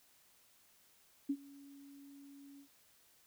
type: tone with ADSR envelope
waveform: sine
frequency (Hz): 280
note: C#4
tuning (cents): +18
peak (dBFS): -30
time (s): 1.29-2.68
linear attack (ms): 10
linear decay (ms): 60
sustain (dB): -23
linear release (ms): 85
effects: white hiss -68 dBFS RMS until 3.26 s